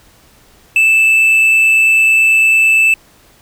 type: tone with amplitude modulation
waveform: triangle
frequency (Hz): 2637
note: E7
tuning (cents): 0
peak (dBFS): -4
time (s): 0.76-2.94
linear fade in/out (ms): 2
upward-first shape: sine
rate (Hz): 129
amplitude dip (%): 25
effects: pink hiss -47 dBFS RMS until 3.41 s